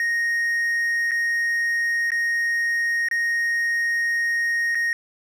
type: tone with dropouts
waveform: triangle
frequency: 1864.7 Hz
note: A#6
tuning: in tune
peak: -18 dBFS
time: 0-4.93 s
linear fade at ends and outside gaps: 1 ms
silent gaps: 1.11-1.116 / 2.105-2.118 / 3.086-3.112 / 4.748-4.753 s
effects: none